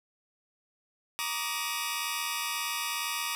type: tone cluster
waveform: 15% pulse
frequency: 942 / 1147 / 1229 / 2566 / 2903 Hz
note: A#5 / D6 / D#6 / E7 / F#7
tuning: +18 / -41 / -22 / -47 / -34 cents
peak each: -31 dBFS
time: 1.19-3.35 s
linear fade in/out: 0 ms
effects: none